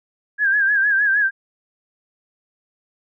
sine tone with vibrato, 1630 Hz, G#6, 33 cents flat, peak -14 dBFS, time 0.38-1.31 s, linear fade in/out 50 ms, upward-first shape sine, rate 6.5 Hz, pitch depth 79 cents each way, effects none

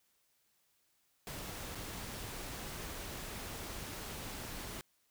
pink noise with dropouts, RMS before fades -44 dBFS, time 1.27-4.81 s, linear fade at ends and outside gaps 0 ms, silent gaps 1.749-1.754 s, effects white hiss -75 dBFS RMS until 5.1 s

